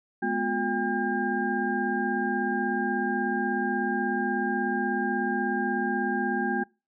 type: tone cluster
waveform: sine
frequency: 211.1 / 247.5 / 358.3 / 801 / 1608 Hz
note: G#3 / B3 / F4 / G5 / G6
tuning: +29 / +4 / +44 / +37 / +44 cents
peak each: -31 dBFS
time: 0.22-6.64 s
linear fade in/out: 10 ms
effects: noise-tail reverb RT60 0.3 s tail -25 dB re dry